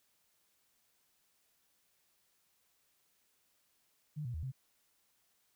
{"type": "tone with pitch steps", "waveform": "sine", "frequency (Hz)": [150.6, 121.4, 78.5, 131.3], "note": ["D3", "B2", "D#2", "C3"], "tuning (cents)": [44, -29, 16, 6], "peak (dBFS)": -37, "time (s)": [4.16, 4.52], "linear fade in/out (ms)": 20, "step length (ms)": 90, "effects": ["white hiss -75 dBFS RMS until 5.55 s"]}